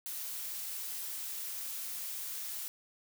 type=noise; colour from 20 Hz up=blue; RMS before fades=-40 dBFS; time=0.06-2.68 s; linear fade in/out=0 ms; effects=none